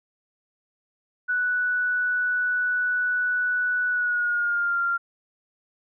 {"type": "tone with pitch glide", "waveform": "sine", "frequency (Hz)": [1480, 1388.9], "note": ["F#6", "F6"], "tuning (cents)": [0, -10], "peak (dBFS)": -21, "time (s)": [1.28, 4.98], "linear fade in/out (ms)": 20, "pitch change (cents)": -110, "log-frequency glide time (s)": [3.89, 4.79], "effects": []}